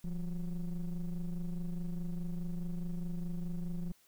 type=ring-modulated tone; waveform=triangle; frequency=92.4 Hz; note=F#2; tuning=2 cents flat; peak=-29 dBFS; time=0.04-3.92 s; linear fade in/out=5 ms; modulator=80 Hz; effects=white hiss -67 dBFS RMS until 4.07 s